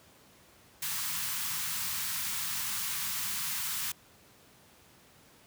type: band-stop noise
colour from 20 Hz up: white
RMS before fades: -34 dBFS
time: 0.82-3.92 s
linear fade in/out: 5 ms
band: 210 to 900 Hz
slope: 48 dB/octave
effects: pink hiss -59 dBFS RMS until 5.46 s + high-pass 80 Hz 12 dB/octave